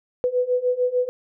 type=beating tone pair; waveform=sine; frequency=493.9 / 500.6 Hz; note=B4 / B4; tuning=0 / +23 cents; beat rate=6.7 Hz; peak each=-23 / -21 dBFS; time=0.24-1.09 s; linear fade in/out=0 ms; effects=none